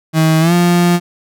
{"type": "tone with pitch glide", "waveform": "35% pulse", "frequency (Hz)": [159.3, 174.72], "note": ["D#3", "F3"], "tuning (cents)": [41, 1], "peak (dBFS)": -7, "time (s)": [0.13, 1], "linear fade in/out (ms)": 50, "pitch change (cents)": 160, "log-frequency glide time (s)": [0.4, 0.53], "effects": []}